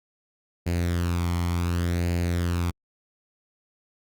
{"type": "tone with flanger", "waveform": "sawtooth", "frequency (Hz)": 86.7, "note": "F2", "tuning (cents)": -12, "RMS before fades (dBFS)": -25, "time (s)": [0.66, 2.71], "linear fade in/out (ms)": 10, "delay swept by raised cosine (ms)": [0.43, 0.94], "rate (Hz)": 0.68, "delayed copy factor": 0.6, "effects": ["Opus 48 kbps"]}